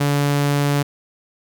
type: tone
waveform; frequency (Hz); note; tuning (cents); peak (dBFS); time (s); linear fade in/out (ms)
sawtooth; 143.4; D3; -41; -12; 0-0.83; 10
effects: none